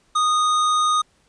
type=tone with hard clipping; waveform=sine; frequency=1237 Hz; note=D#6; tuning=10 cents flat; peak=-18 dBFS; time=0.15-1.02 s; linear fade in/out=10 ms; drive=17 dB; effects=pink hiss -61 dBFS RMS until 1.28 s + resampled to 22050 Hz